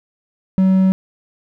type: tone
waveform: triangle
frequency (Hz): 189.1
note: F#3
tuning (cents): +38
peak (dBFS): -8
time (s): 0.58-0.92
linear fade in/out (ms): 0
effects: none